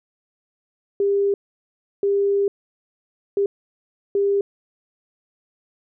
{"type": "tone bursts at uneven times", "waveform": "sine", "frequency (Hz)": 400, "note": "G4", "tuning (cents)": 35, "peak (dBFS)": -16, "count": 4, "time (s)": [[1, 1.34], [2.03, 2.48], [3.37, 3.46], [4.15, 4.41]], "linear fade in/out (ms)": 2, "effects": []}